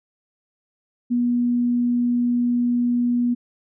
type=tone; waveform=sine; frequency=242.1 Hz; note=B3; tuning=34 cents flat; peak=-17 dBFS; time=1.1-3.35 s; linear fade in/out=20 ms; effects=none